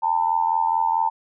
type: tone with amplitude modulation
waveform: sine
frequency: 898 Hz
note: A5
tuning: 35 cents sharp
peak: -14 dBFS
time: 0.02-1.1 s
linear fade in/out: 20 ms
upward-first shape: sine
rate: 84.6 Hz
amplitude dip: 85%
effects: none